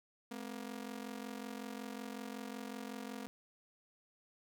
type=ring-modulated tone; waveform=sawtooth; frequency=236.3 Hz; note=A#3; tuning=24 cents sharp; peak=-36 dBFS; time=0.31-3.27 s; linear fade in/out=0 ms; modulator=22.7 Hz; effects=none